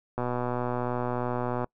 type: click train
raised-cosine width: 1 ms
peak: -16 dBFS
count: 181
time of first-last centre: 0.18-1.643 s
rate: 123 Hz
effects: noise-tail reverb RT60 0.1 s tail -25 dB re dry